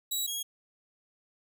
15% pulse tone pair in turn, 3883 / 3298 Hz, B7 / G#7, -30 / -13 cents, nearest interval minor third, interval 283 cents, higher first, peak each -22 / -25 dBFS, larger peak first, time 0.11-0.27 / 0.27-0.43 s, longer neither, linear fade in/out 10 ms, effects none

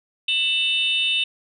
sine tone cluster, 2657 / 2976 / 3638 Hz, E7 / F#7 / A#7, +13 / +9 / -43 cents, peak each -22 dBFS, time 0.28-1.24 s, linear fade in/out 5 ms, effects tanh soft clip ceiling -12 dBFS

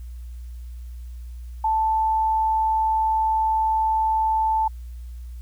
sine tone, 880 Hz, A5, in tune, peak -18 dBFS, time 1.64-4.68 s, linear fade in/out 5 ms, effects added 60 Hz sine -33 dBFS peak until 5.41 s + white hiss -60 dBFS RMS until 5.41 s

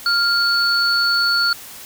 sine tone pair together, 1396.9 / 4435 Hz, F6 / C#8, 0 / 0 cents, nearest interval octave + minor sixth, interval 2000 cents, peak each -17 dBFS, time 0.06-1.53 s, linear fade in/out 2 ms, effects white hiss -37 dBFS RMS until 1.85 s

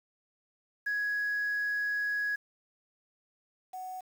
sine tone pair in turn, 1669 / 743.5 Hz, G#6 / F#5, +8 / +8 cents, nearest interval octave + major second, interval 1400 cents, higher first, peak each -27 / -37 dBFS, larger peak first, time 0.86-2.36 / 3.73-4.01 s, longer first, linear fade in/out 10 ms, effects tanh soft clip ceiling -26 dBFS + 9-bit

